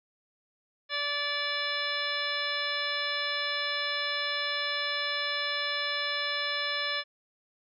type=harmonic tone; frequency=580 Hz; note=D5; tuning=22 cents flat; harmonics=1 / 2 / 3 / 4 / 5 / 6 / 7 / 9; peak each=-39 / -38 / -34 / -37 / -40 / -35 / -37 / -40 dBFS; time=0.89-7.04 s; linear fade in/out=50 ms; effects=none